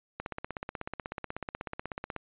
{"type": "click train", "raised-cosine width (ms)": 0.5, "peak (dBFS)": -20, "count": 33, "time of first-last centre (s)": [0.2, 2.163], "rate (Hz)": 16.3, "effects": ["resampled to 8000 Hz"]}